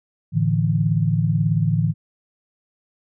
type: chord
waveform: sine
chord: A suspended fourth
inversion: none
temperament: just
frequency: 110 / 146.67 / 165 Hz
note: A2 / D3 / E3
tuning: 0 / -2 / +2 cents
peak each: -21 / -21 / -20 dBFS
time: 0.32-1.94 s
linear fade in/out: 50 ms
effects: none